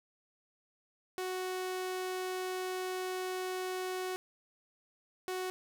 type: tone bursts at uneven times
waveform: sawtooth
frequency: 370 Hz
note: F#4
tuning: in tune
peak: -31 dBFS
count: 2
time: 1.18-4.16 / 5.28-5.5 s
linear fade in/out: 0 ms
effects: none